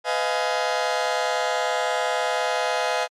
sawtooth chord, F half-diminished seventh, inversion second, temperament just, 502.9 / 628.6 / 698.5 / 838.1 Hz, Cb5 / Eb5 / F5 / Ab5, +31 / +18 / 0 / +16 cents, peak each -23 dBFS, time 0.04-3.08 s, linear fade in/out 50 ms, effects low-pass 6000 Hz 12 dB/octave + MP3 96 kbps

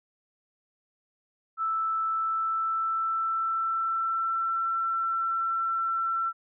sine tone with pitch glide, 1318.5 to 1344.7 Hz, E6 to E6, 0 to +34 cents, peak -25 dBFS, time 1.57-6.33 s, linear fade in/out 50 ms, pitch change +34 cents, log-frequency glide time 2.05-4.64 s, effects none

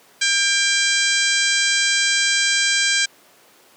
harmonic tone with a mistuned harmonic, 800 Hz, G5, 35 cents sharp, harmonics 2 / 3 / 4 / 5 / 6 / 7 / 8 / 9 / 10, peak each -21 / -23 / -24 / -25 / -26 / -26 / -27 / -28 / -28 dBFS, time 0.21-3.06 s, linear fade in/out 10 ms, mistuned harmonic 3, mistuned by -36 cents, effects pink hiss -51 dBFS RMS until 3.76 s + high-pass 300 Hz 12 dB/octave

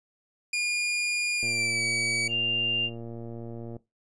sawtooth tone with pitch glide, 2426 to 2277 Hz, D#7 to C#7, -44 to +46 cents, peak -22 dBFS, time 0.53-2.28 s, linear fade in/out 5 ms, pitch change -110 cents, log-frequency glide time 1.36-1.84 s
click train, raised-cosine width 2 ms, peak -27 dBFS, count 272, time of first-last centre 1.43-3.766 s, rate 116 Hz
sine tone, 2794 Hz, F7, in tune, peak -24 dBFS, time 2.28-2.9 s, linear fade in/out 50 ms
effects noise-tail reverb RT60 0.2 s tail -18 dB re dry + resampled to 22050 Hz

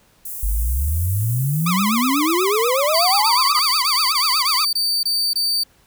white high-pass noise, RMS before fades -30 dBFS, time 0.25-3.28 s, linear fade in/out 5 ms, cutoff 8900 Hz, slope 24 dB/octave
sine exponential sweep, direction up, 47 to 1251 Hz, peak -17 dBFS, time 0.43-3.59 s, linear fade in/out 0 ms
sawtooth tone with vibrato, 1131 Hz, C#6, 34 cents sharp, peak -16 dBFS, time 1.66-4.65 s, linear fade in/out 5 ms, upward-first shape triangle, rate 8.2 Hz, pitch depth 270 cents each way
40% pulse tone bursts, 4603 Hz, D8, 36 cents flat, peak -16 dBFS, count 9, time 2.94-5.636 s, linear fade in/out 5 ms, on 280 ms, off 22 ms
effects pink hiss -56 dBFS RMS until 5.86 s

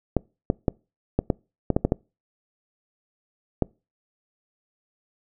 clicks, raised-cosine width 2 ms, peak -6 dBFS, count 10, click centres 0.167 / 0.501 / 0.682 / 1.19 / 1.302 / 1.703 / 1.765 / 1.85 / 1.921 / 3.623 s, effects noise-tail reverb RT60 0.3 s tail -26 dB re dry

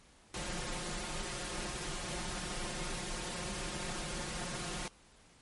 pink noise with comb filter, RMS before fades -39 dBFS, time 0.34-4.88 s, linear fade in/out 2 ms, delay 5.6 ms, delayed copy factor +1, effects pink hiss -62 dBFS RMS until 5.41 s + MP3 48 kbps

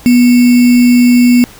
sine tone with sample-and-hold, 244.1 Hz, B3, 20 cents flat, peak -3 dBFS, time 0.06-1.44 s, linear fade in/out 0 ms, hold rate 2450 Hz, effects pink hiss -36 dBFS RMS until 1.59 s

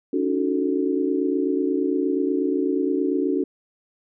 sine chord, D# half-diminished seventh, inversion third, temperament equal with one note detuned, 282.7 / 311.1 / 370 / 440 Hz, C#4 / D#4 / F#4 / A4, +34 / 0 / 0 / 0 cents, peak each -23 / -28 / -24 / -28 dBFS, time 0.13-3.44 s, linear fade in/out 5 ms, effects none

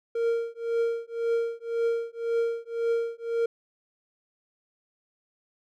triangle tone with tremolo, 463.5 Hz, A#4, 10 cents flat, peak -19 dBFS, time 0.15-3.46 s, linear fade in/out 5 ms, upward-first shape triangle, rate 1.9 Hz, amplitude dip 100%, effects none

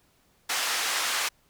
pink band-pass noise, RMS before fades -28 dBFS, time 0.49-1.29 s, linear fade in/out 10 ms, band 1100 to 9400 Hz, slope 12 dB/octave, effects pink hiss -65 dBFS RMS until 1.49 s

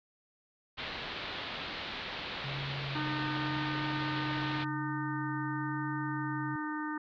white low-pass noise, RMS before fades -40 dBFS, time 0.77-4.65 s, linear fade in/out 20 ms, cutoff 4100 Hz, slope 48 dB/octave
sine tone with vibrato, 137.3 Hz, C#3, 16 cents flat, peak -37 dBFS, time 2.44-6.56 s, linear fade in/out 5 ms, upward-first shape sine, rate 0.94 Hz, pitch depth 17 cents each way
harmonic tone, 304.2 Hz, D#4, 39 cents flat, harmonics 1 / 3 / 4 / 5 / 6, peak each -36 / -41 / -42 / -43 / -44 dBFS, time 2.95-6.98 s, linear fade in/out 5 ms
effects none

